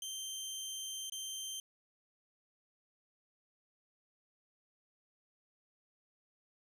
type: tone with dropouts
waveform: 20% pulse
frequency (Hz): 3136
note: G7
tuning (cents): 0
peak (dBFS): -35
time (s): 0.02-1.6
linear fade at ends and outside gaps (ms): 2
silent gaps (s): 1.098-1.121
effects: none